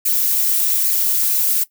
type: noise with flanger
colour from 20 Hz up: violet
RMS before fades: -17 dBFS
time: 0.05-1.64 s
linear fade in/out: 10 ms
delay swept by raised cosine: 0.42 to 5.92 ms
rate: 1.2 Hz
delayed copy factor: +0.5
effects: noise-tail reverb RT60 0.1 s tail -17 dB re dry